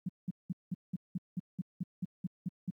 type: tone bursts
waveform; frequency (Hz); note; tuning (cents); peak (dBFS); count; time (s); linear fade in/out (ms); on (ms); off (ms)
sine; 180.5; F#3; -43; -31; 13; 0.06-2.704; 5; 28; 190
effects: high-pass 100 Hz 12 dB/octave + 12-bit